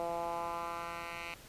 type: tone with band-pass filter sweep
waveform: 10% pulse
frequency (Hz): 169.8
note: F3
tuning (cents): -48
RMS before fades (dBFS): -39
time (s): 0-1.34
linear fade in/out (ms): 0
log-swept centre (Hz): 640 to 2300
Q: 2.1
effects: pink hiss -54 dBFS RMS until 1.48 s + resampled to 32000 Hz